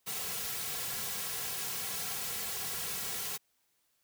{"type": "noise with comb filter", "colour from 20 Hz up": "white", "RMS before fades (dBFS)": -37, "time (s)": [0.06, 3.38], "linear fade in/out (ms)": 20, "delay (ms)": 3.3, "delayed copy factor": -0.95, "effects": ["white hiss -75 dBFS RMS until 4.03 s"]}